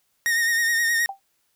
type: tone with vibrato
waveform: 45% pulse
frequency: 1855 Hz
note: A#6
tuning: 9 cents flat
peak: -19 dBFS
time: 0.26-1.06 s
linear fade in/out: 0 ms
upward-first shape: sine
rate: 9.5 Hz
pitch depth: 36 cents each way
type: tone with exponential decay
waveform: sine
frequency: 784 Hz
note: G5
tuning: in tune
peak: -24 dBFS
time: 1.09-1.2 s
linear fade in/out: 2 ms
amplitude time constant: 22 ms
effects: white hiss -69 dBFS RMS until 1.55 s